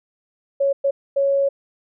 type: tone bursts at uneven times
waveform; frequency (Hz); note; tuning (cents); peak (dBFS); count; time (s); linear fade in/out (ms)
sine; 554.4; C#5; 0; -15; 3; 0.6-0.73 / 0.84-0.91 / 1.16-1.49; 10
effects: none